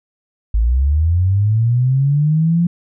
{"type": "linear sweep", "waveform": "sine", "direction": "up", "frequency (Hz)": [51.5, 174.61], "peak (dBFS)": -11, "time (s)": [0.54, 2.67], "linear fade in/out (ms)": 5, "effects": []}